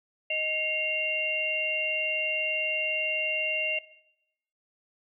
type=tone cluster; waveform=sine; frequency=623 / 2143 / 2771 Hz; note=D#5 / C7 / F7; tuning=+2 / +41 / -14 cents; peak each=-34 / -34 / -27 dBFS; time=0.3-3.79 s; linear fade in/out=5 ms; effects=noise-tail reverb RT60 0.8 s tail -17 dB re dry

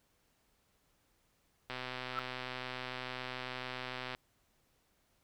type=click train; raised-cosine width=0.3 ms; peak=-24 dBFS; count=312; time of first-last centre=1.7-4.149 s; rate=127 Hz
type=tone with exponential growth; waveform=sine; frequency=1326 Hz; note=E6; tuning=10 cents sharp; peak=-29 dBFS; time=2.09-2.19 s; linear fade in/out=0 ms; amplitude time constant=20 ms
effects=pink hiss -74 dBFS RMS until 5.23 s

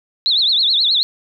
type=tone with vibrato; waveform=sine; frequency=3855 Hz; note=B7; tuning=43 cents flat; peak=-12 dBFS; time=0.26-1.03 s; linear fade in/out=0 ms; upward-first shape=triangle; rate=9.4 Hz; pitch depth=230 cents each way; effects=9-bit

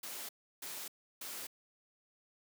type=noise bursts; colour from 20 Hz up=white; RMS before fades=-44 dBFS; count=3; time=0.03-1.47 s; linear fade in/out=5 ms; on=260 ms; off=330 ms; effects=high-pass 200 Hz 12 dB/octave

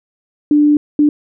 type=tone bursts at uneven times; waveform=sine; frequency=295.8 Hz; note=D4; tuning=13 cents sharp; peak=-7 dBFS; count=2; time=0.51-0.77 / 0.99-1.09 s; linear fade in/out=2 ms; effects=none

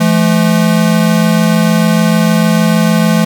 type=tone pair together; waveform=square; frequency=169.47 / 216.1 Hz; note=E3 / A3; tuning=+48 / -31 cents; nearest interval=major third; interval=421 cents; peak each=-11 dBFS; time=0-3.25 s; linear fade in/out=10 ms; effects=none

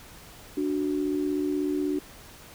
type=tone pair together; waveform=sine; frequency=293.7 / 370 Hz; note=D4 / F#4; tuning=0 / 0 cents; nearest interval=major third; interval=400 cents; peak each=-26 / -29 dBFS; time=0.57-1.99 s; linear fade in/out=5 ms; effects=pink hiss -48 dBFS RMS until 2.54 s

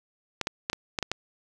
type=clicks; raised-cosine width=0.2 ms; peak=-10 dBFS; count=7; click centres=0.413 / 0.471 / 0.699 / 0.731 / 0.988 / 1.027 / 1.116 s; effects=none

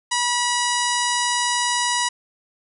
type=harmonic tone with a mistuned harmonic; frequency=970 Hz; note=B5; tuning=31 cents flat; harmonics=1 / 2 / 3 / 4 / 5 / 6 / 7 / 8 / 9 / 10; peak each=-23 / -26 / -28 / -29 / -30 / -31 / -31 / -32 / -33 / -33 dBFS; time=0.11-2.09 s; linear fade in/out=10 ms; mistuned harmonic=5; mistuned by=+26 cents; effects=none

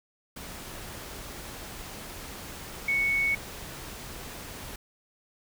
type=tone in noise; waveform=sine; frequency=2217 Hz; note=C#7; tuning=in tune; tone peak=-23 dBFS; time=2.88-3.35 s; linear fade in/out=5 ms; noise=pink; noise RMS=-41 dBFS; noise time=0.36-4.76 s; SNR=+15 dB; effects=none

